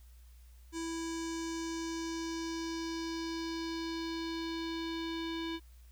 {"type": "tone with low-pass filter sweep", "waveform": "square", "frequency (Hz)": 329.6, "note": "E4", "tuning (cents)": 0, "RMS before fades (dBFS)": -38, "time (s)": [0.72, 5.6], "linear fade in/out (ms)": 50, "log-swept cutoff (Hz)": [7400, 3600], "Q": 3.1, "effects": ["added 60 Hz sine -53 dBFS peak until 5.91 s", "white hiss -68 dBFS RMS until 5.91 s"]}